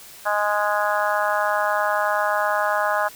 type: harmonic tone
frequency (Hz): 207.7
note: G#3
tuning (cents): 0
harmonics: 3 / 4 / 5 / 6 / 7 / 8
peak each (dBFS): -24 / -25 / -26 / -27 / -27 / -28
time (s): 0.25-3.09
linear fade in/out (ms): 20
effects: white hiss -43 dBFS RMS until 3.15 s